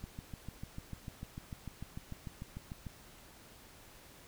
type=click train; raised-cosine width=5 ms; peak=-30 dBFS; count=20; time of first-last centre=0.04-2.867 s; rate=6.72 Hz; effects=pink hiss -57 dBFS RMS until 4.27 s